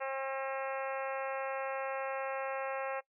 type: harmonic tone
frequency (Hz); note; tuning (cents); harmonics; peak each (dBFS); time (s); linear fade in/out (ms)
268.5; C4; +45; 2 / 3 / 4 / 5 / 6 / 7 / 8 / 9 / 10; -37 / -41 / -43 / -45 / -47 / -48 / -49 / -50 / -51; 0-3.01; 20
effects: noise-tail reverb RT60 0.1 s tail -22 dB re dry